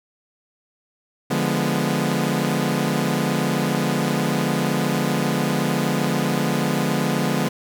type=chord; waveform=sawtooth; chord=D diminished seventh; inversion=none; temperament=equal; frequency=146.83 / 174.61 / 207.7 / 246.9 Hz; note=D3 / F3 / Ab3 / Cb4; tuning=0 / 0 / 0 / 0 cents; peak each=-21 dBFS; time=1.3-7.49 s; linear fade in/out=10 ms; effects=none